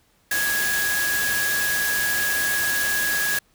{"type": "tone in noise", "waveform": "sine", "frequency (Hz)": 1661.2, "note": "G#6", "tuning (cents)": 0, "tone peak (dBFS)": -22, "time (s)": [0.31, 3.39], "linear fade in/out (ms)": 5, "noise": "white", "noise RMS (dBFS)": -26, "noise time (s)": [0.31, 3.39], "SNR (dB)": 1, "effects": ["pink hiss -62 dBFS RMS until 3.54 s"]}